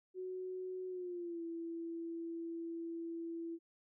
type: tone with pitch glide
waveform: sine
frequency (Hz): 370 to 333.5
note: F#4 to E4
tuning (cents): 0 to +20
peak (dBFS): -40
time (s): 0.14-3.59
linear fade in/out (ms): 50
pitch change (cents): -180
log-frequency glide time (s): 0.88-1.43
effects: none